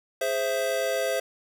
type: chord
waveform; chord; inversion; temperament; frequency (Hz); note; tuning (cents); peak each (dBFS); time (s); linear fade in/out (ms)
square; Ab augmented; none; equal with one note detuned; 415.3 / 523.3 / 662.7; Ab4 / C5 / E5; 0 / 0 / +9; -34 / -28 / -29; 0.21-1.2; 5
effects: none